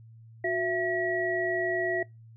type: tone cluster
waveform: sine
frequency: 365 / 668 / 1921 Hz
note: F#4 / E5 / B6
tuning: -24 / +23 / -48 cents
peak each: -30 dBFS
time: 0.44-2.03 s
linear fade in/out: 5 ms
effects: noise-tail reverb RT60 0.2 s tail -24 dB re dry + added 113 Hz sine -48 dBFS peak until 2.36 s